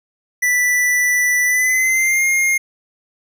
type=tone with pitch glide; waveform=square; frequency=1975.5 to 2130 Hz; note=B6 to C7; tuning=0 to +30 cents; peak=-14 dBFS; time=0.42-2.58 s; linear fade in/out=10 ms; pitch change=+130 cents; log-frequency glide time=1.45-2.25 s; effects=none